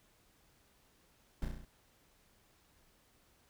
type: noise with echo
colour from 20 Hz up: brown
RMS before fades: -34 dBFS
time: 1.42-1.45 s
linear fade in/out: 2 ms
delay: 33 ms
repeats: 6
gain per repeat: -3 dB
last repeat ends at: 1.648 s
effects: pink hiss -69 dBFS RMS until 3.49 s